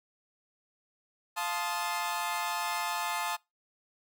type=chord; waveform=sawtooth; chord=F dominant seventh; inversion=none; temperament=equal with one note detuned; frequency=698.5 / 871.9 / 1046.5 / 1244.5 Hz; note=F5 / A5 / C6 / Eb6; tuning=0 / -16 / 0 / 0 cents; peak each=-35 / -30 / -34 / -34 dBFS; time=1.36-3.37 s; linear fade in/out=20 ms; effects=noise-tail reverb RT60 0.2 s tail -23 dB re dry